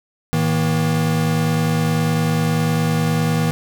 square tone cluster, 110 / 159.9 / 238.2 Hz, A2 / D#3 / A#3, 0 / +48 / +38 cents, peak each -25 / -18 / -24 dBFS, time 0.33-3.51 s, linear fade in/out 0 ms, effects none

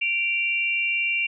sine tone pair together, 2349 / 2767 Hz, D7 / F7, 0 / -17 cents, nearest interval minor third, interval 283 cents, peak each -24 dBFS, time 0.01-1.27 s, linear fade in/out 10 ms, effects none

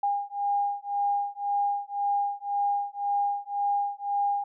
sine beating tone pair, 809 / 810.9 Hz, G#5 / G#5, -46 / -42 cents, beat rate 1.9 Hz, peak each -28 dBFS, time 0.03-4.44 s, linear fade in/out 5 ms, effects none

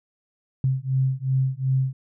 sine beating tone pair, 130.81 / 133.51 Hz, C3 / C3, 0 / +35 cents, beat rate 2.7 Hz, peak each -23 dBFS, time 0.64-1.93 s, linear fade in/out 2 ms, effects none

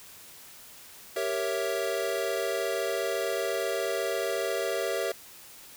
square chord, G diminished seventh, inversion none, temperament equal, 392 / 466.2 / 554.4 / 659.3 Hz, G4 / Bb4 / Db5 / Fb5, 0 / 0 / 0 / 0 cents, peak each -34 dBFS, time 1.16-5.12 s, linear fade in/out 5 ms, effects white hiss -49 dBFS RMS until 5.76 s

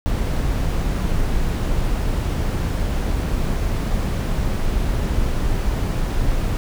brown noise, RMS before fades -20 dBFS, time 0.06-6.57 s, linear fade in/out 0 ms, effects none

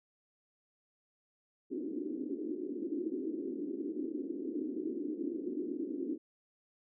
pink band-pass noise, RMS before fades -38 dBFS, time 1.7-6.18 s, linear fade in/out 20 ms, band 270 to 360 Hz, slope 48 dB/octave, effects none

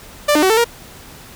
sawtooth tone with pitch steps, 590 / 301.3 / 377.6 / 444.1 / 470.4 Hz, D5 / D4 / F#4 / A4 / A#4, +8 / +44 / +35 / +16 / +16 cents, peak -7 dBFS, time 0.28-0.645 s, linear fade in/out 10 ms, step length 73 ms, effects pink hiss -39 dBFS RMS until 1.35 s

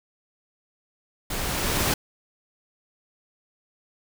pink noise with level ramp, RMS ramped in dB -30 to -22 dBFS, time 1.3-1.94 s, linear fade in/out 5 ms, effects none

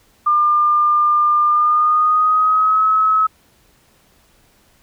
sine tone with pitch glide, 1200 to 1286.1 Hz, D6 to E6, +37 to -43 cents, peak -11 dBFS, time 0.26-3.27 s, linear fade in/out 10 ms, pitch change +120 cents, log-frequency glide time 1.48-2.84 s, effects pink hiss -55 dBFS RMS until 4.82 s

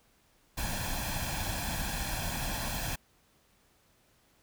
pink noise with comb filter, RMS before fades -34 dBFS, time 0.57-2.96 s, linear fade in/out 10 ms, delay 1.2 ms, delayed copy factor +0.7, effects pink hiss -67 dBFS RMS until 4.42 s

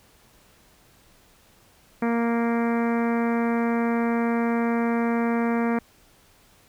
harmonic tone, 233.1 Hz, A#3, in tune, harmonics 1 / 2 / 3 / 4 / 5 / 6 / 7 / 8 / 9 / 10, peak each -22 / -28 / -32 / -34 / -36 / -38 / -39 / -40 / -41 / -42 dBFS, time 2.02-5.79 s, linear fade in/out 5 ms, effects pink hiss -57 dBFS RMS until 6.68 s

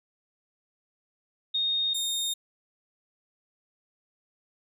sine / sawtooth tone pair in turn, 3702 / 3681 Hz, A#7 / A#7, -13 / -23 cents, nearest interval unison, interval 10 cents, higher first, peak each -24 dBFS, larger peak neither, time 1.54-1.94 / 1.94-2.34 s, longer neither, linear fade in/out 10 ms, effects resampled to 32000 Hz

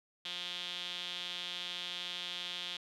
sawtooth tone with band-pass filter, 177.4 Hz, F3, 27 cents sharp, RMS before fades -41 dBFS, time 0.25-2.77 s, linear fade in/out 5 ms, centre 3400 Hz, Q 5.5, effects none

